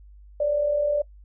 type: tone pair together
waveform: sine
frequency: 547.7 / 587.3 Hz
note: C#5 / D5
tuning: -21 / 0 cents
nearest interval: minor second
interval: 121 cents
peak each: -30 / -20 dBFS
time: 0.4-1.02 s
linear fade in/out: 5 ms
effects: noise-tail reverb RT60 0.1 s tail -22 dB re dry + added 50 Hz sine -45 dBFS peak until 1.24 s